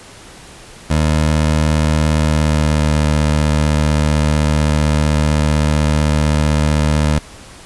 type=tone with pitch glide; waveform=20% pulse; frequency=77.3 to 75.75 Hz; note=D#2 to D#2; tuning=-11 to -46 cents; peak=-7 dBFS; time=0.9-7.19 s; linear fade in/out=5 ms; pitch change=-35 cents; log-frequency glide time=2.19-2.97 s; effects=pink hiss -38 dBFS RMS until 7.65 s + resampled to 24000 Hz